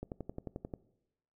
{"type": "click train", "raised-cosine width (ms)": 2, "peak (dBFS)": -26, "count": 9, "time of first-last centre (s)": [0.03, 0.738], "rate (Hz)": 11.3, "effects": ["noise-tail reverb RT60 0.9 s tail -20 dB re dry"]}